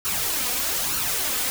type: noise with flanger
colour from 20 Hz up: white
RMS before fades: -25 dBFS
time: 0.05-1.5 s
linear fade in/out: 0 ms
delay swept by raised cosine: 0.7 to 4.1 ms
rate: 1.1 Hz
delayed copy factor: +0.65
effects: none